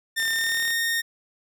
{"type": "tone with pitch glide", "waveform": "sawtooth", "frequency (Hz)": [1806, 1840.8], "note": ["A6", "A#6"], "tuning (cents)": [45, -22], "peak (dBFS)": -19, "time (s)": [0.16, 1.02], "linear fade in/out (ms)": 20, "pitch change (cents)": 33, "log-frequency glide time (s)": [0.27, 0.65]}
{"type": "click train", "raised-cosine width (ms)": 0.2, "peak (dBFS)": -21, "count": 20, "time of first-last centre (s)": [0.2, 0.705], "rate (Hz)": 37.6}
{"effects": []}